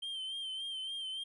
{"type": "tone with vibrato", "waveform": "triangle", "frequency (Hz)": 3136, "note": "G7", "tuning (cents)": 0, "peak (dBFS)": -36, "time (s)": [0.02, 1.24], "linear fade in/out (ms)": 10, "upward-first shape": "sine", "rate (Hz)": 3.5, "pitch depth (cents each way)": 45, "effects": ["resampled to 24000 Hz"]}